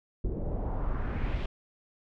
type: noise with low-pass filter sweep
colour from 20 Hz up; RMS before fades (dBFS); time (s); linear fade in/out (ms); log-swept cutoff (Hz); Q
brown; -31; 0.24-1.46; 5; 380 to 3400; 1.8
effects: none